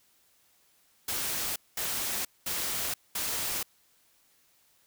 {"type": "noise bursts", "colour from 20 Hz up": "white", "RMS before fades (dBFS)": -32, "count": 4, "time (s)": [1.08, 3.63], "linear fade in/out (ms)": 5, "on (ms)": 480, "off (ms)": 210, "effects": ["white hiss -66 dBFS RMS until 4.86 s"]}